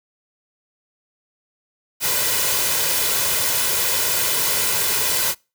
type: noise with comb filter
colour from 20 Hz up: white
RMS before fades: -20 dBFS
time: 2-5.35 s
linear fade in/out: 50 ms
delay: 2 ms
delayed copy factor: +0.55
effects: noise-tail reverb RT60 0.3 s tail -26 dB re dry + high-pass 80 Hz 12 dB/octave